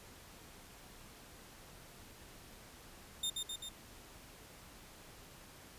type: tone with echo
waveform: sawtooth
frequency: 3637 Hz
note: A#7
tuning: 43 cents flat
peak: -31 dBFS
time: 3.23-3.3 s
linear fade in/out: 5 ms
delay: 130 ms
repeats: 3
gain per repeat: -3 dB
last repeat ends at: 3.69 s
effects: pink hiss -56 dBFS RMS until 5.78 s + resampled to 32000 Hz